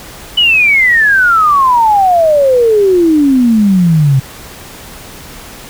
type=exponential sweep; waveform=sine; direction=down; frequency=3000 to 130.2 Hz; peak=-5 dBFS; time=0.37-4.2 s; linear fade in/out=10 ms; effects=pink hiss -31 dBFS RMS until 5.69 s